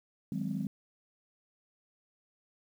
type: chord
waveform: sine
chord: Ab dominant seventh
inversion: second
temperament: just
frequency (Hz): 155.74 / 186.89 / 207.7 / 259.6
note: Eb3 / Gb3 / Ab3 / C4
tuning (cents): +2 / +18 / 0 / -13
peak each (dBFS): -38 / -36 / -36 / -38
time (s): 0.32-0.67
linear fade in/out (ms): 2
effects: tanh soft clip ceiling -22 dBFS + 10-bit

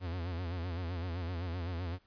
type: tone with vibrato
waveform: 45% pulse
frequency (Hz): 87.31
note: F2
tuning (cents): 0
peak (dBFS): -35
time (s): 0-1.99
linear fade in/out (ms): 50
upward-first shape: sine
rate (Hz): 7.8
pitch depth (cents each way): 98
effects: pink hiss -70 dBFS RMS until 2.06 s + resampled to 11025 Hz

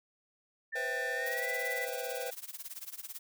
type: tone with pitch glide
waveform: sine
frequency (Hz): 1788 to 1983.9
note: A6 to B6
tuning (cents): +27 to +7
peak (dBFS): -34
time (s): 0.72-1.86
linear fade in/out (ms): 20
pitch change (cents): +180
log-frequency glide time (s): 1.14-1.47
type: chord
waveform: square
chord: C major seventh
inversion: third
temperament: equal with one note detuned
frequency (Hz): 493.9 / 529.6 / 659.3 / 784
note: B4 / C5 / E5 / G5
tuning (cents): 0 / +21 / 0 / 0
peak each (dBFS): -40 / -42 / -45 / -45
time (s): 0.75-2.31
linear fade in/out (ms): 10
type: noise with tremolo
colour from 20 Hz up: blue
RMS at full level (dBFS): -41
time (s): 1.26-3.19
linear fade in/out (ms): 2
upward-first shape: sine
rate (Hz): 18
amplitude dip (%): 90
effects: none

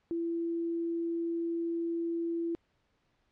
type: tone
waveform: sine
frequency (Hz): 335.9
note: E4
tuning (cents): +33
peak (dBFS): -30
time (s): 0.11-2.55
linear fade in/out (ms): 0
effects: pink hiss -74 dBFS RMS until 3.31 s + low-pass 4000 Hz 12 dB/octave

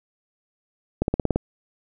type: accelerating click train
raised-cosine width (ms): 2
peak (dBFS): -7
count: 7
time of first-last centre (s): 1.02-1.36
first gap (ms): 61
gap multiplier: 0.97
effects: none

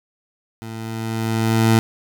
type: tone with level ramp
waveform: 20% pulse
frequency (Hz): 112.3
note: A2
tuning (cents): +36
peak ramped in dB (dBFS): -26 to -6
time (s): 0.62-1.79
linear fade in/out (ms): 0
effects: none

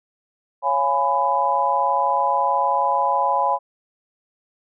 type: chord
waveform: sine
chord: C# dominant seventh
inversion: none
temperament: just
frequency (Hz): 554.4 / 693 / 831.5 / 997.9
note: C#5 / E#5 / G#5 / B5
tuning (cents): 0 / -14 / +2 / +18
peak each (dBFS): -25 / -26 / -21 / -20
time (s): 0.62-3.59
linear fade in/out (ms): 50
effects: none

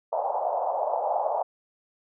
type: band-pass noise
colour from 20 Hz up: pink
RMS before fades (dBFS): -27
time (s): 0.12-1.43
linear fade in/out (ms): 10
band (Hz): 570 to 890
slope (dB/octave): 48
effects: none

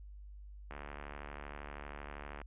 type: click train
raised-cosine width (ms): 0.5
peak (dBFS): -30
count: 125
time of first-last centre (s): 0.71-2.416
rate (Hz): 72.7
effects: added 50 Hz sine -48 dBFS peak until 2.46 s + resampled to 8000 Hz

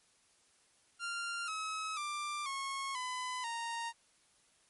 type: tone with pitch steps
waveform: sawtooth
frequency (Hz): 1391 / 1282.9 / 1183.3 / 1091.4 / 1006.6 / 928.4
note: F6 / E6 / D6 / C#6 / B5 / A#5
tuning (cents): -7 / -47 / +13 / -27 / +33 / -7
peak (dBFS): -33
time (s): 0.99-3.93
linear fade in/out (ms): 50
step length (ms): 490
effects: white hiss -69 dBFS RMS until 4.69 s + MP3 48 kbps

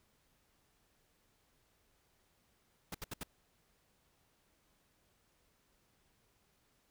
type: noise bursts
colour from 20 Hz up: pink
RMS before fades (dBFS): -42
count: 4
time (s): 2.92-3.234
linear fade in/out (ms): 5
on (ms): 26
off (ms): 70
effects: pink hiss -74 dBFS RMS until 6.9 s

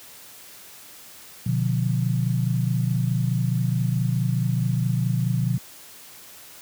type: chord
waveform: sine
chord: B diminished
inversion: none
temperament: just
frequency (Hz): 123.47 / 148.16 / 177.8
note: B2 / D3 / F3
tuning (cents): 0 / +16 / +31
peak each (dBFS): -22 / -26 / -26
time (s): 1.46-5.58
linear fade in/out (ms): 5
effects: white hiss -45 dBFS RMS until 6.61 s + high-pass 60 Hz 12 dB/octave

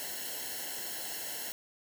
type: noise with comb filter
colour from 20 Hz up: white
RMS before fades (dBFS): -39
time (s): 0-1.52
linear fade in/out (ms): 0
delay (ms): 0.83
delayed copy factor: -0.8
effects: none

